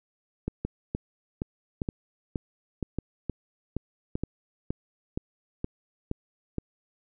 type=two click trains; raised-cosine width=3 ms; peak=-16 / -16 dBFS; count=4 / 14; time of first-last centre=0.65-4.155 / 0.48-6.583 s; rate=0.856 / 2.13 Hz; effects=none